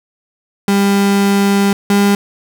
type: tone pair in turn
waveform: 35% pulse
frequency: 199.3 / 201.3 Hz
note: G3 / G3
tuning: +29 / +46 cents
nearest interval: unison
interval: 17 cents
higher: second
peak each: -8 / -7 dBFS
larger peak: second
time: 0.68-1.73 / 1.9-2.15 s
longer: first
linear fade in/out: 2 ms
effects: none